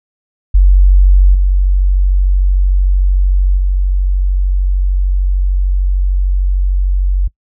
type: tone with level steps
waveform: sine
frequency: 46.64 Hz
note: F#1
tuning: 15 cents sharp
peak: -3 / -7 / -9 dBFS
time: 0.54-7.28 s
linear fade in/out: 10 ms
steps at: 1.34 / 3.57 s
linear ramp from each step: 10 ms
effects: noise-tail reverb RT60 0.1 s tail -23 dB re dry